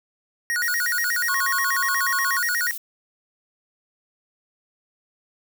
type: tone with vibrato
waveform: square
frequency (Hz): 1652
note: G#6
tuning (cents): -10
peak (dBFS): -22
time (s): 0.5-2.71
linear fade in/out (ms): 0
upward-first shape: square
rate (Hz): 8.3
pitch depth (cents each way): 220
type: noise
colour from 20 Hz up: violet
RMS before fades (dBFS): -32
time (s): 0.62-2.78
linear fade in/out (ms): 5
type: tone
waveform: triangle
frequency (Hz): 1093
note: C#6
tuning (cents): -25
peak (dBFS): -24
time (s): 1.29-2.39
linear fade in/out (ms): 2
effects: none